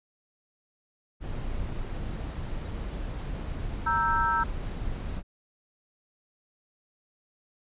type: noise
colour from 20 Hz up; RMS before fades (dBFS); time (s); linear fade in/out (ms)
brown; -33; 1.2-5.23; 50
type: chord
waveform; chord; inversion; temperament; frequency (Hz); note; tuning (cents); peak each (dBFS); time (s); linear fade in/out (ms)
sine; E diminished; second; equal; 932.3 / 1318.5 / 1568; Bb5 / E6 / G6; 0 / 0 / 0; -27 / -26 / -30; 3.86-4.44; 10
effects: resampled to 8000 Hz